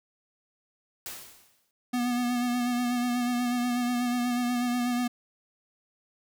white noise with exponential decay, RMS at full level -36 dBFS, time 1.06-1.71 s, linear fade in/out 1 ms, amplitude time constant 140 ms
square tone with vibrato, 244.2 Hz, B3, 19 cents flat, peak -26 dBFS, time 1.93-5.08 s, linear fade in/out 10 ms, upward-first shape sine, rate 8.2 Hz, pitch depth 28 cents each way
effects none

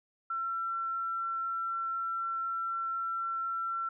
sine tone, 1351 Hz, E6, 42 cents sharp, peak -31 dBFS, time 0.3-3.89 s, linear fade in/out 5 ms, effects none

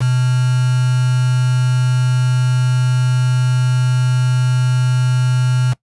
sine tone with quantisation, 126 Hz, B2, 35 cents sharp, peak -12 dBFS, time 0-5.74 s, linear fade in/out 20 ms, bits 4, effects noise-tail reverb RT60 0.1 s tail -20 dB re dry + resampled to 24000 Hz

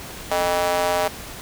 square tone with high-pass filter, 88.1 Hz, F2, 16 cents sharp, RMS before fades -21 dBFS, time 0.31-1.08 s, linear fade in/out 5 ms, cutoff 650 Hz, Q 2.7, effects pink hiss -36 dBFS RMS until 1.41 s

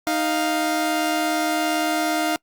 sawtooth tone pair together, 311.1 / 699.6 Hz, D#4 / F5, 0 / +3 cents, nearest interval octave + major second, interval 1403 cents, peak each -19 / -19 dBFS, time 0.07-2.36 s, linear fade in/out 0 ms, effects noise-tail reverb RT60 0.1 s tail -26 dB re dry + Opus 48 kbps

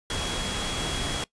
sine tone in noise, 3322 Hz, G#7, in tune, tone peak -34 dBFS, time 0.1-1.24 s, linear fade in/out 2 ms, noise pink, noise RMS -30 dBFS, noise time 0.1-1.24 s, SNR -7 dB, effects noise-tail reverb RT60 0.1 s tail -21 dB re dry + resampled to 22050 Hz

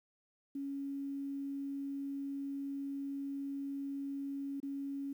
sine tone with dropouts, 277.8 Hz, C#4, 4 cents sharp, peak -37 dBFS, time 0.55-5.13 s, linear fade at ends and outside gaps 5 ms, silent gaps 4.602-4.629 s, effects 11-bit

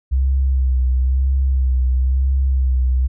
sine tone with vibrato, 65.1 Hz, C2, 8 cents flat, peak -13 dBFS, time 0.11-3.08 s, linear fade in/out 20 ms, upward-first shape sine, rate 1 Hz, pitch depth 45 cents each way, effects none

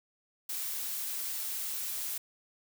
blue noise, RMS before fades -36 dBFS, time 0.49-2.18 s, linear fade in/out 5 ms, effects none

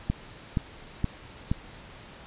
click train, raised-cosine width 5 ms, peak -12 dBFS, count 4, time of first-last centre 0.1-1.515 s, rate 2.12 Hz, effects pink hiss -47 dBFS RMS until 2.26 s + resampled to 8000 Hz

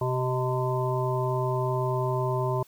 harmonic tone with a mistuned harmonic, 128.2 Hz, C3, 35 cents flat, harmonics 1 / 3 / 5 / 7 / 8, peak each -27 / -30 / -32 / -34 / -33 dBFS, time 0.01-2.63 s, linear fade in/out 5 ms, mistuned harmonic 5, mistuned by -35 cents, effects white hiss -58 dBFS RMS until 2.67 s

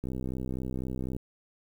click train, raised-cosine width 3 ms, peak -22 dBFS, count 73, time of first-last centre 0.04-1.165 s, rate 64 Hz, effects 9-bit

